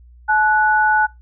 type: tone pair together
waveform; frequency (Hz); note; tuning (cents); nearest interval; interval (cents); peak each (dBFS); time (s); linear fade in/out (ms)
sine; 859.2 / 1476; A5 / F#6; -41 / -5; major sixth; 936; -15; 0.28-1.07; 20
effects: noise-tail reverb RT60 0.2 s tail -23 dB re dry + added 60 Hz sine -42 dBFS peak until 1.21 s